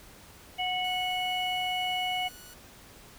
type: harmonic tone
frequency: 734 Hz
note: F#5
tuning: 14 cents flat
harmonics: 1 / 3 / 4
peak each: -31 / -34 / -32 dBFS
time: 0.58-2.29 s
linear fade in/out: 20 ms
type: tone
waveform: 5% pulse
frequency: 1469 Hz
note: F#6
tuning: 13 cents flat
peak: -37 dBFS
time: 0.84-2.54 s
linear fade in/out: 5 ms
effects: pink hiss -52 dBFS RMS until 3.18 s